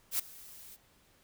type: noise with ADSR envelope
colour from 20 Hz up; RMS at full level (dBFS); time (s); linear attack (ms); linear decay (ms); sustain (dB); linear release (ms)
blue; -29; 0.11-0.77; 81; 8; -22; 28
effects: pink hiss -66 dBFS RMS until 1.23 s